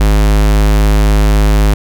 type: tone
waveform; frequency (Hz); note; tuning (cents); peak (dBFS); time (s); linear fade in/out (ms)
square; 51.9; G#1; 0; -7; 0-1.74; 5
effects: none